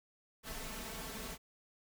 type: noise with comb filter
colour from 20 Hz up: pink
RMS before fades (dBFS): -44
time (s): 0.43-1.38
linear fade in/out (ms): 50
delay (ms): 4.5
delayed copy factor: +0.75
effects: none